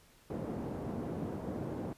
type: band-pass noise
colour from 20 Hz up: pink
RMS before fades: -39 dBFS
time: 0.3-1.93 s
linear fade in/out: 2 ms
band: 130 to 520 Hz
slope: 12 dB/octave
effects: pink hiss -63 dBFS RMS until 1.97 s + resampled to 32000 Hz